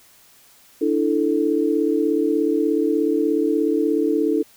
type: chord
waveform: sine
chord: D suspended second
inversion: none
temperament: just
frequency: 293.7 / 330.4 / 440.5 Hz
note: D4 / E4 / A4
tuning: 0 / +4 / +2 cents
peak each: -21 dBFS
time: 0.81-4.43 s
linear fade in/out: 10 ms
effects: white hiss -52 dBFS RMS until 4.56 s